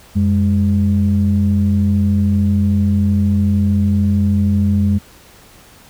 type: tone pair together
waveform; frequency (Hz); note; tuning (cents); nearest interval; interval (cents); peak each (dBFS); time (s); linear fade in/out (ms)
sine; 90.9 / 204.1; F#2 / G#3; -30 / -30; octave + major second; 1400; -13; 0.15-4.99; 20
effects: tanh soft clip ceiling -5 dBFS + pink hiss -44 dBFS RMS until 5.89 s